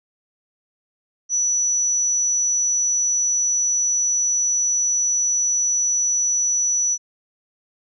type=tone; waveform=sine; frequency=5920 Hz; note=F#8; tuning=in tune; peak=-17 dBFS; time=1.29-6.98 s; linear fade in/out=50 ms; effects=none